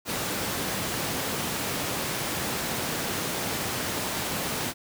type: high-pass noise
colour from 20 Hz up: pink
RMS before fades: -30 dBFS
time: 0.05-4.74 s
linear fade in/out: 50 ms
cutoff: 120 Hz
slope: 12 dB/octave
effects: none